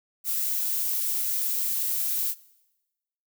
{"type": "noise", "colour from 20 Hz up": "violet", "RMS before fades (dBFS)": -27, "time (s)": [0.24, 2.35], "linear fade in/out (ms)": 50, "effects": ["noise-tail reverb RT60 1.0 s tail -21 dB re dry"]}